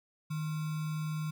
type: tone with sample-and-hold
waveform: sine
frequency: 155.4 Hz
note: D#3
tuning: 2 cents flat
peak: -32 dBFS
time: 0.3-1.31 s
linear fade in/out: 10 ms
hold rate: 1225 Hz
effects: none